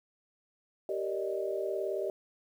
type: chord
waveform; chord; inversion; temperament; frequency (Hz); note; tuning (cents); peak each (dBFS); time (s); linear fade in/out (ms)
sine; Eb major seventh; first; just; 388.9 / 466.7 / 583.4 / 622.3; G4 / Bb4 / D5 / Eb5; -14 / +2 / -12 / 0; -34 / -39 / -38 / -36; 0.89-2.1; 2
effects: 10-bit